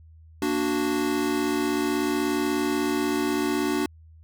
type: chord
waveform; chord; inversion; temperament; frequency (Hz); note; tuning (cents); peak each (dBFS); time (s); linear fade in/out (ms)
square; Bb augmented; none; equal; 233.1 / 293.7 / 370; Bb3 / D4 / F#4; 0 / 0 / 0; -32 / -26 / -28; 0.42-3.86; 2
effects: added 80 Hz sine -47 dBFS peak until 4.23 s